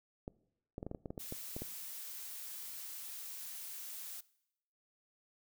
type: clicks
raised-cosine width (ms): 2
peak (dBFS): -28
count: 12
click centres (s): 0.279 / 0.781 / 0.829 / 0.866 / 0.914 / 0.948 / 1.058 / 1.105 / 1.178 / 1.324 / 1.565 / 1.62
type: noise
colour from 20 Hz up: blue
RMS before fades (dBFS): -46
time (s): 1.19-4.21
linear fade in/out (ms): 10
effects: noise-tail reverb RT60 0.8 s tail -21 dB re dry